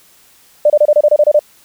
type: tone bursts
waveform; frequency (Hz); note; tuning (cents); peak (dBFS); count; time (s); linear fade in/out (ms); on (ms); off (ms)
sine; 596; D5; +25; -5; 10; 0.65-1.393; 5; 50; 27
effects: white hiss -48 dBFS RMS until 1.64 s